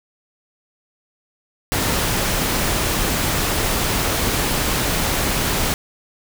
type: noise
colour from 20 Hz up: pink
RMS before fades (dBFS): -20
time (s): 1.72-5.74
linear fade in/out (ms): 0
effects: none